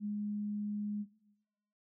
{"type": "tone", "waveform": "sine", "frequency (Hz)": 207.7, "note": "G#3", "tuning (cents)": 0, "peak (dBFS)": -34, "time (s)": [0, 1.06], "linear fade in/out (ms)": 50, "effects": ["noise-tail reverb RT60 1.0 s tail -18 dB re dry"]}